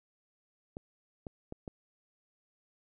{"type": "clicks", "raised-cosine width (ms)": 2, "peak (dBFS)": -27, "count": 4, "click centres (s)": [0.769, 1.268, 1.524, 1.678], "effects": []}